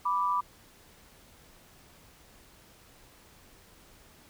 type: tone pair together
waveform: sine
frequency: 987.8 / 1174.7 Hz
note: B5 / D6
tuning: 0 / 0 cents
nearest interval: minor third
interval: 300 cents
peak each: -28 dBFS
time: 0.05-0.41 s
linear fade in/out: 10 ms
effects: pink hiss -57 dBFS RMS until 4.29 s